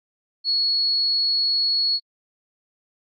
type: tone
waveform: sine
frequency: 4358 Hz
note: C#8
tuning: 30 cents flat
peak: -18 dBFS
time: 0.44-2 s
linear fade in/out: 50 ms
effects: AAC 32 kbps